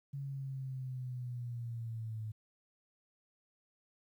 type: linear sweep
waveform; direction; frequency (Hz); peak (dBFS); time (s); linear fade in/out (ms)
sine; down; 140 to 108; -38; 0.13-2.32; 10
effects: 12-bit